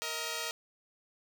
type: tone pair together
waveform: 5% pulse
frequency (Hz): 466.2 / 633.5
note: A#4 / D#5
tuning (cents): 0 / +31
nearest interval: perfect fourth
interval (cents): 531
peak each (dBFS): -26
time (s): 0.02-0.51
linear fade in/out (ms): 0
effects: none